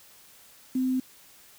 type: tone with quantisation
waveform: sine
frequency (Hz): 257.9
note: C4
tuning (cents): -25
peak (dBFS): -23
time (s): 0.75-1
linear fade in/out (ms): 5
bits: 8
effects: white hiss -54 dBFS RMS until 1.58 s